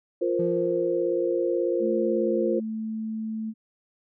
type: chord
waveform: sine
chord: F suspended fourth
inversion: none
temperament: just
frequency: 349.2 / 465.6 / 523.8 Hz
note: F4 / Bb4 / C5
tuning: 0 / -2 / +2 cents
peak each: -25 / -28 / -27 dBFS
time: 0.21-2.6 s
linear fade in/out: 10 ms
type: tone with exponential decay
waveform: triangle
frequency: 172.7 Hz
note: F3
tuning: 19 cents flat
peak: -26 dBFS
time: 0.39-1.82 s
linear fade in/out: 5 ms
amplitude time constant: 310 ms
type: tone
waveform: sine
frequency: 220 Hz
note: A3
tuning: in tune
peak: -28 dBFS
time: 1.79-3.54 s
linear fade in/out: 50 ms
effects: none